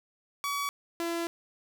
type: tone pair in turn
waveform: sawtooth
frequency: 1136 / 337.7 Hz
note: C#6 / E4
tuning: +42 / +42 cents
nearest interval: octave + major sixth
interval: 2100 cents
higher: first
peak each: -26 dBFS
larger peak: neither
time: 0.44-0.69 / 1-1.27 s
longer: second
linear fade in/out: 0 ms
effects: none